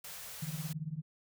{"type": "band-stop noise", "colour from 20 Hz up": "white", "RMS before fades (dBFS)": -46, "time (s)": [0.04, 0.73], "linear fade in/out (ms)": 5, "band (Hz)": [200, 430], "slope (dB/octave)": 96}
{"type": "tone with tremolo", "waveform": "sine", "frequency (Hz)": 155.56, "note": "D#3", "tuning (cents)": 0, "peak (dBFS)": -32, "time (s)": [0.42, 1.02], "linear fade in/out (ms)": 5, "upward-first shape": "triangle", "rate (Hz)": 18, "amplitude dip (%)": 100}
{"effects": []}